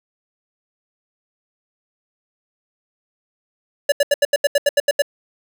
square tone bursts, 573 Hz, D5, 43 cents flat, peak -12 dBFS, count 11, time 3.89-5.021 s, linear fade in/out 5 ms, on 31 ms, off 79 ms, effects none

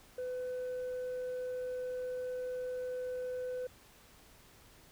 sine tone, 503 Hz, B4, 32 cents sharp, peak -33 dBFS, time 0.18-3.67 s, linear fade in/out 5 ms, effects tanh soft clip ceiling -35 dBFS + pink hiss -60 dBFS RMS until 4.91 s

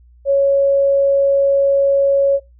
sine tone, 554.4 Hz, C#5, in tune, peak -10 dBFS, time 0.25-2.4 s, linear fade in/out 50 ms, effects noise-tail reverb RT60 0.2 s tail -19 dB re dry + added 60 Hz sine -44 dBFS peak until 2.59 s

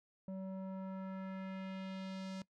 square tone with low-pass filter sweep, 190.2 Hz, F#3, 48 cents sharp, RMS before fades -44 dBFS, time 0.28-2.42 s, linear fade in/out 2 ms, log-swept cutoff 560 to 6100 Hz, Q 1.3, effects noise-tail reverb RT60 0.1 s tail -20 dB re dry

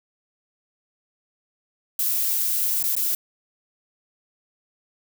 violet noise with dropouts, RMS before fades -23 dBFS, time 1.99-3.15 s, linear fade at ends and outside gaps 2 ms, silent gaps 2.828-2.838 / 2.953-2.965 s, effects none

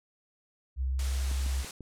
sine tone with pitch glide, 65.3 to 66.02 Hz, C2 to C2, -3 to +16 cents, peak -27 dBFS, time 0.76-1.65 s, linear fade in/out 50 ms, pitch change +19 cents, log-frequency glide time 0.88-0.97 s
white noise, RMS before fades -40 dBFS, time 0.99-1.71 s, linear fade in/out 2 ms
clicks, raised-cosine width 3 ms, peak -31 dBFS, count 4, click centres 1.314 / 1.463 / 1.646 / 1.807 s
effects low-pass 9000 Hz 12 dB/octave

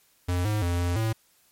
square tone with pitch steps, 88.9 / 106 / 87.1 / 87.7 / 111.4 Hz, F2 / G#2 / F2 / F2 / A2, +31 / +36 / -4 / +8 / +22 cents, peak -24 dBFS, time 0.28-1.13 s, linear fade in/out 10 ms, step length 170 ms, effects white hiss -63 dBFS RMS until 1.51 s + MP3 64 kbps

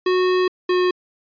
square tone pair in turn, 367.1 / 362.9 Hz, F#4 / F#4, -14 / -34 cents, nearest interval unison, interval 20 cents, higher first, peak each -16 dBFS, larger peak neither, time 0.06-0.48 / 0.69-0.91 s, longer first, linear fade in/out 5 ms, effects resampled to 11025 Hz

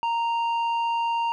square tone with low-pass filter, 929 Hz, A#5, 6 cents flat, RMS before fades -25 dBFS, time 0.03-1.32 s, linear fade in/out 0 ms, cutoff 2100 Hz, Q 1.7, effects none

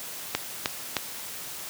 click train, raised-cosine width 0.2 ms, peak -6 dBFS, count 3, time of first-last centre 0.35-0.967 s, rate 3.24 Hz, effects white hiss -38 dBFS RMS until 1.69 s + high-pass 80 Hz 12 dB/octave

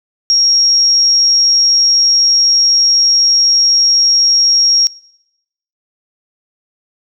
sine tone, 5588 Hz, F8, in tune, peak -7 dBFS, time 0.3-4.87 s, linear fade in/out 0 ms, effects noise-tail reverb RT60 0.9 s tail -23 dB re dry

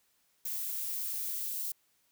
violet noise with high-pass filter sweep, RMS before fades -36 dBFS, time 0.45-1.72 s, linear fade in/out 5 ms, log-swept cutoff 210 to 3600 Hz, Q 0.76, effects white hiss -72 dBFS RMS until 2.11 s

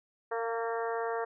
harmonic tone with a mistuned harmonic, 229.1 Hz, A#3, 30 cents flat, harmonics 2 / 3 / 4 / 5 / 6 / 7 / 8, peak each -33 / -37 / -39 / -41 / -43 / -44 / -45 dBFS, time 0.31-1.25 s, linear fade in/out 10 ms, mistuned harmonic 3, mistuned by +16 cents, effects none

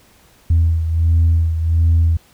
sine beating tone pair, 82.2 / 83.6 Hz, E2 / E2, -4 / +25 cents, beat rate 1.4 Hz, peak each -11 / -18 dBFS, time 0.5-2.17 s, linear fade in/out 5 ms, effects tanh soft clip ceiling -7 dBFS + pink hiss -51 dBFS RMS until 2.33 s

